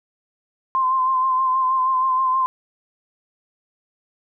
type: tone with vibrato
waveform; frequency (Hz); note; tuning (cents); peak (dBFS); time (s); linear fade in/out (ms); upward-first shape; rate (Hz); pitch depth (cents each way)
sine; 1041; C6; -9; -16; 0.75-2.46; 0; sine; 6.3; 32
effects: none